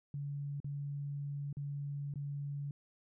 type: tone with dropouts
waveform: sine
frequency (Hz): 142.6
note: C#3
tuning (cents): +49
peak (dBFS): -37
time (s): 0.14-2.71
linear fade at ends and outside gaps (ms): 2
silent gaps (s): 0.602-0.644 / 1.528-1.569 / 2.139-2.157
effects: none